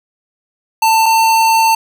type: tone pair in turn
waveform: square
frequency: 892 / 897.2 Hz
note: A5 / A5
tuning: +23 / +34 cents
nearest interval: unison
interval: 11 cents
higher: second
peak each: -9 / -9 dBFS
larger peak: neither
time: 0.82-1.06 / 1.06-1.75 s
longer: second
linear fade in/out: 5 ms
effects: none

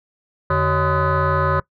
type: tone with frequency modulation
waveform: sine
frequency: 554.4 Hz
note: C#5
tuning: in tune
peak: -14 dBFS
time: 0.5-1.6 s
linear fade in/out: 5 ms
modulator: 234 Hz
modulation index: 3.9
effects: noise-tail reverb RT60 0.1 s tail -21 dB re dry + tanh soft clip ceiling -11 dBFS

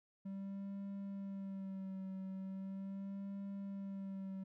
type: tone with vibrato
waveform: triangle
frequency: 194.1 Hz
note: G3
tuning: 17 cents flat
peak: -40 dBFS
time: 0.25-4.44 s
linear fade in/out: 10 ms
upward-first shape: sine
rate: 0.39 Hz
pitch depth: 35 cents each way
effects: none

